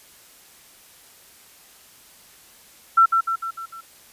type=tone with echo; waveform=sine; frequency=1345 Hz; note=E6; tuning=34 cents sharp; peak=-10 dBFS; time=2.97-3.06 s; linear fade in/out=10 ms; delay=150 ms; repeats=5; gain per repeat=-5 dB; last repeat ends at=3.81 s; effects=white hiss -50 dBFS RMS until 4.12 s + resampled to 32000 Hz